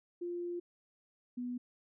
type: tone pair in turn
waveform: sine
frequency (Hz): 349.2 / 246.1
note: F4 / B3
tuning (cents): 0 / -6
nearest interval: tritone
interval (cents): 606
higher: first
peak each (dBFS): -36 / -36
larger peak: neither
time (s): 0.21-0.6 / 1.37-1.58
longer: first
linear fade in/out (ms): 10
effects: none